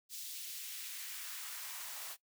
white noise with high-pass filter sweep, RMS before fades -45 dBFS, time 0.09-2.17 s, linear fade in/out 50 ms, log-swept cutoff 4200 to 690 Hz, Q 1.1, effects noise-tail reverb RT60 0.1 s tail -18 dB re dry

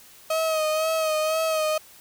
35% pulse tone with vibrato, 631 Hz, D#5, 24 cents sharp, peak -20 dBFS, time 0.3-1.78 s, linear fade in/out 5 ms, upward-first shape sine, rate 2 Hz, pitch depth 37 cents each way, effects white hiss -50 dBFS RMS until 2 s

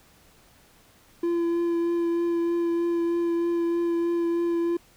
triangle tone with vibrato, 340.4 Hz, F4, 44 cents flat, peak -20 dBFS, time 1.23-4.77 s, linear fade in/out 5 ms, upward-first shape triangle, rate 3.2 Hz, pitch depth 15 cents each way, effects pink hiss -57 dBFS RMS until 4.96 s

